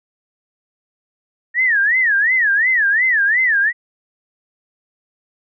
sine tone with vibrato, 1813 Hz, A#6, 49 cents flat, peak -12 dBFS, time 1.54-3.73 s, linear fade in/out 50 ms, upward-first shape sine, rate 2.8 Hz, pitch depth 230 cents each way, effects none

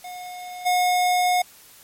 square tone with level steps, 723 Hz, F#5, 40 cents flat, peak -34 / -18 dBFS, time 0.04-1.42 s, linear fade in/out 5 ms, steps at 0.65 s, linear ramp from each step 20 ms, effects white hiss -49 dBFS RMS until 1.83 s + MP3 64 kbps

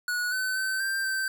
square tone with pitch steps, 1463 / 1518 / 1536 / 1576 / 1553 Hz, F#6 / F#6 / G6 / G6 / G6, -20 / +44 / -36 / +9 / -17 cents, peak -27 dBFS, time 0.08-1.28 s, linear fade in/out 2 ms, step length 240 ms, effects 9-bit

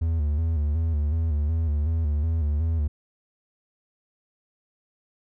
triangle tone with vibrato, 77.78 Hz, D#2, in tune, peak -19 dBFS, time 0.01-2.88 s, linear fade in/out 10 ms, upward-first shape square, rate 2.7 Hz, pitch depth 87 cents each way, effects none

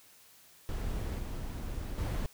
brown noise with level steps, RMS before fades -35 / -38 / -32 dBFS, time 0.69-2.26 s, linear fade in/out 0 ms, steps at 1.18 / 1.98 s, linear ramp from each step 10 ms, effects white hiss -59 dBFS RMS until 2.33 s

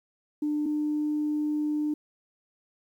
sine tone pair in turn, 298.5 / 300.2 Hz, D4 / D4, +28 / +38 cents, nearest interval unison, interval 10 cents, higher second, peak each -24 dBFS, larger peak neither, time 0.42-0.66 / 0.66-1.94 s, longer second, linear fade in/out 5 ms, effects tanh soft clip ceiling -20 dBFS + 10-bit

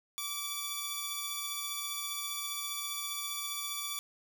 10% pulse tone pair together, 1158 / 3459 Hz, D6 / A7, -25 / -30 cents, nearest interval octave + perfect fifth, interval 1895 cents, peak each -31 / -30 dBFS, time 0.18-3.99 s, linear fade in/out 0 ms, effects none

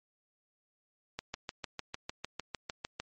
click train, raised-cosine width 0.2 ms, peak -19 dBFS, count 13, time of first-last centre 1.19-3 s, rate 6.63 Hz, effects MP3 32 kbps

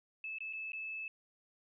sine tone with dropouts, 2613 Hz, E7, 16 cents flat, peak -39 dBFS, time 0.24-1.08 s, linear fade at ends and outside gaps 2 ms, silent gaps 0.385-0.405 / 0.528-0.533 / 0.72-0.732 s, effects none

